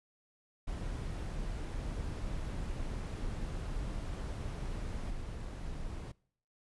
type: noise with level steps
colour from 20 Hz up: brown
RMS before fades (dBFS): -38 / -41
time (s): 0.67-6.12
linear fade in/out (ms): 10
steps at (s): 5.1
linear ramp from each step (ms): 5
effects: noise-tail reverb RT60 0.6 s tail -24 dB re dry + resampled to 24000 Hz